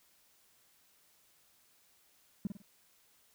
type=tone with echo; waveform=triangle; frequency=199.9 Hz; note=G3; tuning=34 cents sharp; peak=-26 dBFS; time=2.45-2.47 s; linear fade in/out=2 ms; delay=50 ms; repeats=3; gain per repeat=-9 dB; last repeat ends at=2.62 s; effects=tanh soft clip ceiling -28 dBFS + white hiss -68 dBFS RMS until 3.34 s